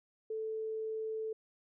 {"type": "tone", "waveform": "sine", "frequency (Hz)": 439.6, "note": "A4", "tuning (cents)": -2, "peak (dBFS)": -35, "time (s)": [0.3, 1.33], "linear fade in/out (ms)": 5, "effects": []}